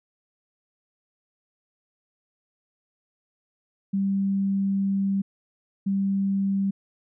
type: tone pair in turn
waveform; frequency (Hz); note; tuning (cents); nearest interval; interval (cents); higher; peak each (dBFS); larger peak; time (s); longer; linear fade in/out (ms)
sine; 196 / 196; G3 / G3; 0 / 0; unison; 0; neither; -21; neither; 3.93-5.22 / 5.86-6.71; first; 10
effects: none